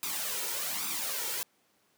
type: noise with flanger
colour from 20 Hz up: white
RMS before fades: -34 dBFS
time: 0.03-1.43 s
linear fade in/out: 0 ms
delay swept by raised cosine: 0.82 to 2.22 ms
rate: 1.2 Hz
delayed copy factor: +0.65
effects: pink hiss -69 dBFS RMS until 1.97 s + high-pass 200 Hz 12 dB/octave